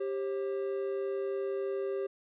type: tone pair together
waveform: triangle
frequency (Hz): 393.8 / 537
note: G4 / C5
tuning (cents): +8 / +45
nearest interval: perfect fourth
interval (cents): 537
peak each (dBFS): -30 / -36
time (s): 0-2.07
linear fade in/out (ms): 10
effects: resampled to 8000 Hz